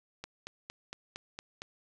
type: click train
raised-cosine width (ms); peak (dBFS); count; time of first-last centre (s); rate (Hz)
0.2; -23; 7; 0.24-1.619; 4.35
effects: none